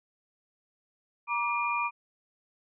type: tone cluster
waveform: sine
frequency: 953 / 1171 / 2415 Hz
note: A#5 / D6 / D7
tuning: +38 / -5 / +48 cents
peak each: -31 dBFS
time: 1.27-1.91 s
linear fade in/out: 50 ms
effects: none